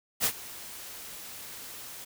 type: noise with ADSR envelope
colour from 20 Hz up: white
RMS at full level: -24 dBFS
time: 0.2-2.05 s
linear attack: 47 ms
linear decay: 70 ms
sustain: -19 dB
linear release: 13 ms
effects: none